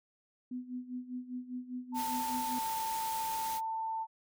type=tone with tremolo; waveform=sine; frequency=250.1 Hz; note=B3; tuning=22 cents sharp; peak=-35 dBFS; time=0.51-2.59 s; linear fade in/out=5 ms; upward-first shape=sine; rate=5 Hz; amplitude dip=80%
type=tone; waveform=sine; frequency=892 Hz; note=A5; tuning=23 cents sharp; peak=-33 dBFS; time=1.92-4.07 s; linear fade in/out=50 ms
type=noise; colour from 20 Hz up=white; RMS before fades=-42 dBFS; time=1.94-3.61 s; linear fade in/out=50 ms
effects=none